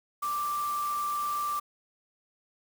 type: tone in noise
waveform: sine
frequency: 1176 Hz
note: D6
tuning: 2 cents sharp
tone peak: -28 dBFS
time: 0.22-1.6 s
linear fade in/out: 10 ms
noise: white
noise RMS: -43 dBFS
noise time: 0.22-1.6 s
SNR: +12 dB
effects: none